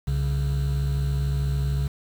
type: tone pair together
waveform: triangle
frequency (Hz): 65.7 / 139.21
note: C2 / C#3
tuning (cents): +8 / +8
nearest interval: octave + minor second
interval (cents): 1300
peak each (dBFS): -22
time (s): 0.07-1.88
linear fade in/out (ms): 10
effects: tanh soft clip ceiling -12 dBFS + 7-bit